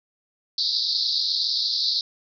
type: band-pass noise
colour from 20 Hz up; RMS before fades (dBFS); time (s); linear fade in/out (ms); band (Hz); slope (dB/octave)
white; -24; 0.58-2.01; 2; 3800 to 5000; 96
effects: none